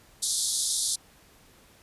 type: band-pass noise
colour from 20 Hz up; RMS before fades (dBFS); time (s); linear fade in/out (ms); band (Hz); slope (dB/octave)
white; -28; 0.22-0.96; 10; 3500 to 11000; 96
effects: pink hiss -57 dBFS RMS until 1.82 s + resampled to 32000 Hz